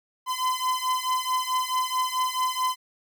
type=beating tone pair; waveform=45% pulse; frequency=1018 / 1022.6 Hz; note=C6 / C6; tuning=-48 / -40 cents; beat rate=4.6 Hz; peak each=-27 dBFS; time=0.26-2.76 s; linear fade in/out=50 ms; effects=none